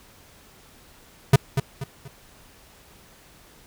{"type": "tone with echo", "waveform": "square", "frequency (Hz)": 136.4, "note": "C#3", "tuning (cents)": -28, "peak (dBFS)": -10, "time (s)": [1.33, 1.36], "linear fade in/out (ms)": 5, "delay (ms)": 240, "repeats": 3, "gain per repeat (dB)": -9, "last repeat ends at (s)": 2.08, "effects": ["pink hiss -52 dBFS RMS until 3.66 s"]}